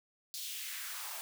white noise with high-pass filter sweep, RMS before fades -42 dBFS, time 0.34-1.21 s, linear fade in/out 0 ms, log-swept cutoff 4300 to 690 Hz, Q 2, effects none

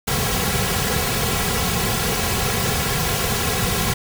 pink noise with comb filter, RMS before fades -21 dBFS, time 0.07-3.94 s, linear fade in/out 10 ms, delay 3.3 ms, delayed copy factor -0.8, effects none

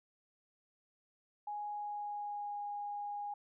sine tone with pitch glide, 830.6 to 821.1 Hz, G#5 to G#5, 0 to -20 cents, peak -38 dBFS, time 1.47-3.34 s, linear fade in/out 5 ms, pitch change -20 cents, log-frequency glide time 1.69-2.61 s, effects none

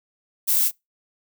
violet noise with echo, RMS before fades -20 dBFS, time 0.47-0.69 s, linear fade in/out 20 ms, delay 25 ms, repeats 1, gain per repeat -7 dB, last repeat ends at 0.715 s, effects noise-tail reverb RT60 0.2 s tail -25 dB re dry

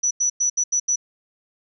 sine tone bursts at uneven times, 5920 Hz, F#8, in tune, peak -17 dBFS, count 6, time 0.03-0.11 / 0.2-0.3 / 0.4-0.5 / 0.57-0.64 / 0.72-0.8 / 0.88-0.96 s, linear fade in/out 10 ms, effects none

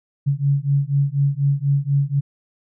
sine beating tone pair, 138.59 / 142.69 Hz, C#3 / D3, 0 / -50 cents, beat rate 4.1 Hz, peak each -19 dBFS, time 0.26-2.21 s, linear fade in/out 20 ms, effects none

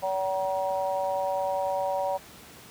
harmonic tone, 190 Hz, F#3, 46 cents sharp, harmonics 3 / 4 / 5, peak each -28 / -30 / -32 dBFS, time 0.02-2.18 s, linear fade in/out 20 ms, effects pink hiss -48 dBFS RMS until 2.7 s + high-pass 80 Hz 12 dB/octave

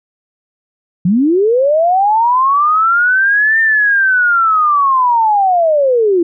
sine linear two-way sweep, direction up then down, 164.81 to 1812 to 329.5 Hz, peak -8 dBFS, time 1.05-6.23 s, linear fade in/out 5 ms, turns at 3.6 s, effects none

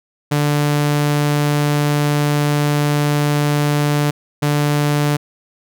sawtooth tone pair in turn, 146.83 / 146.83 Hz, D3 / D3, 0 / 0 cents, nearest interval unison, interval 0 cents, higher neither, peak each -10 dBFS, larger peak neither, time 0.31-4.11 / 4.42-5.17 s, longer first, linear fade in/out 10 ms, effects none

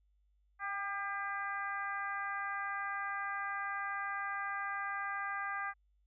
harmonic tone with a mistuned harmonic, 400.8 Hz, G4, 38 cents sharp, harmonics 2 / 3 / 4 / 5 / 6, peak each -43 / -40 / -40 / -44 / -54 dBFS, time 0.59-5.74 s, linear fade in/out 50 ms, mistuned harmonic 2, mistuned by -25 cents, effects added 50 Hz sine -69 dBFS peak until 6.06 s

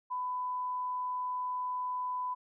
sine tone, 1000 Hz, B5, 21 cents sharp, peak -32 dBFS, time 0.1-2.35 s, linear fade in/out 20 ms, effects none

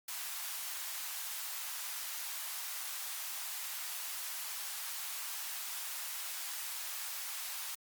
white high-pass noise, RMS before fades -41 dBFS, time 0.08-7.75 s, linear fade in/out 5 ms, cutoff 760 Hz, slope 24 dB/octave, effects Opus 48 kbps

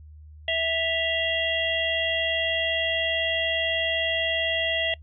harmonic tone with a mistuned harmonic, 656 Hz, E5, 9 cents flat, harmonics 1 / 3 / 4 / 5, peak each -28 / -28 / -28 / -28 dBFS, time 0.48-4.94 s, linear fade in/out 2 ms, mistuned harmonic 4, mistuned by +99 cents, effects noise-tail reverb RT60 0.1 s tail -24 dB re dry + added 76 Hz sine -43 dBFS peak until 5.02 s

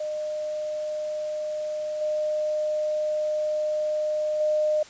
sine tone with level steps, 610 Hz, D#5, 34 cents flat, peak -27 / -23 / -20 dBFS, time 0-4.83 s, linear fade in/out 5 ms, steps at 2.01 / 4.4 s, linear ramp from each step 5 ms, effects white hiss -47 dBFS RMS until 4.89 s + resampled to 16000 Hz

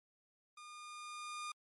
sawtooth tone with level ramp, 1213 Hz, D#6, 44 cents flat, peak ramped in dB -48 to -37 dBFS, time 0.57-1.52 s, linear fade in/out 5 ms, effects MP3 48 kbps

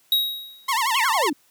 square tone with exponential decay, 3807 Hz, A#7, 36 cents sharp, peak -15 dBFS, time 0.12-0.72 s, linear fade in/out 2 ms, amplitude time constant 130 ms
sawtooth tone with vibrato, 987.8 Hz, B5, in tune, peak -16 dBFS, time 0.68-1.3 s, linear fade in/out 10 ms, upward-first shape sine, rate 11 Hz, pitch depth 200 cents each way
sine exponential sweep, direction down, 3411 to 261.6 Hz, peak -22 dBFS, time 0.94-1.33 s, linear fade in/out 5 ms
effects white hiss -60 dBFS RMS until 1.5 s + high-pass 100 Hz 12 dB/octave

